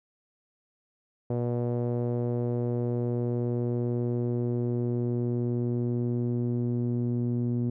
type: tone with low-pass filter sweep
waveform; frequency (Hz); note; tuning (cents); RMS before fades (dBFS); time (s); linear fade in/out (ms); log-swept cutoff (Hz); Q
sawtooth; 120.5; B2; -42; -28; 1.3-7.7; 5; 540 to 280; 2.1
effects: none